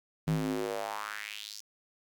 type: tone with high-pass filter sweep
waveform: square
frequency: 52.5 Hz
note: G#1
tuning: 19 cents sharp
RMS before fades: -35 dBFS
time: 0.27-1.61 s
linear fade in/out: 10 ms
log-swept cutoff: 140 to 5700 Hz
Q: 3.4
effects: 10-bit